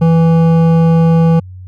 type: tone with hard clipping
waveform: triangle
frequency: 164.81 Hz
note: E3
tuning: in tune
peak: -8 dBFS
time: 0.01-1.4 s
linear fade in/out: 10 ms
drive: 15 dB
effects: added 92 Hz sine -28 dBFS peak until 1.67 s